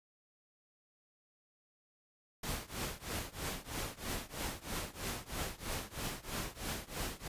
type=noise with tremolo; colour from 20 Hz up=pink; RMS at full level=-37 dBFS; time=2.43-7.28 s; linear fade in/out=5 ms; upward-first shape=triangle; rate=3.1 Hz; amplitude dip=95%; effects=resampled to 32000 Hz